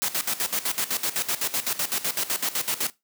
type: noise with tremolo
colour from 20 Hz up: white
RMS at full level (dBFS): -25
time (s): 0.02-2.9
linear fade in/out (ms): 0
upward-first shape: square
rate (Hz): 7.9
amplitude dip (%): 80
effects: noise-tail reverb RT60 0.2 s tail -19 dB re dry + high-pass 150 Hz 12 dB/octave